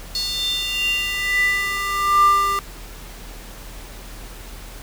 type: tone with high-pass filter sweep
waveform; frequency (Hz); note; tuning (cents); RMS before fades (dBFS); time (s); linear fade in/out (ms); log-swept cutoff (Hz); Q
square; 397.3; G4; +23; -20; 0.15-2.59; 0; 4400 to 950; 8.1
effects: added 41 Hz sine -36 dBFS peak until 4.82 s + pink hiss -40 dBFS RMS until 4.82 s